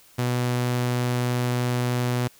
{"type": "tone", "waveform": "sawtooth", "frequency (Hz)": 123.2, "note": "B2", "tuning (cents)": -4, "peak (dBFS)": -18, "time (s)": [0.18, 2.28], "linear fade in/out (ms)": 10, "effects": ["white hiss -54 dBFS RMS until 2.39 s"]}